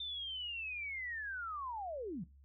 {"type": "linear sweep", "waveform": "sine", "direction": "down", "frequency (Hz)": [3602, 146.83], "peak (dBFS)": -39, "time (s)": [0, 2.24], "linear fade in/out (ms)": 5, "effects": ["noise-tail reverb RT60 0.3 s tail -23 dB re dry", "added 69 Hz sine -58 dBFS peak until 2.44 s"]}